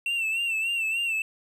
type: tone with vibrato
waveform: triangle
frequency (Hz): 2700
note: E7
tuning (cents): +41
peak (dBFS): -23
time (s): 0.06-1.22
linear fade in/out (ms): 2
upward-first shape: sine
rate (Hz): 3.4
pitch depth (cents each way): 62
effects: none